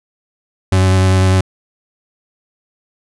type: tone with vibrato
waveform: 40% pulse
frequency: 94 Hz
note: F#2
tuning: 28 cents sharp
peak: -8 dBFS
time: 0.72-1.41 s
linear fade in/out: 5 ms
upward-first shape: sine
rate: 10 Hz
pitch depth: 14 cents each way
effects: resampled to 24000 Hz